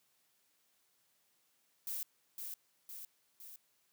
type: noise with echo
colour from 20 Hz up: violet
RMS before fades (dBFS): -40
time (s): 1.87-2.03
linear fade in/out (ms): 2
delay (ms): 510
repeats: 3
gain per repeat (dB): -4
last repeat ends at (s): 3.56
effects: white hiss -75 dBFS RMS until 3.92 s + high-pass 100 Hz 12 dB/octave